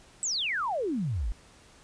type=exponential sweep; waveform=sine; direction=down; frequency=8120 to 43.36 Hz; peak=-27 dBFS; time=0.23-1.32 s; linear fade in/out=0 ms; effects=pink hiss -56 dBFS RMS until 1.83 s + resampled to 22050 Hz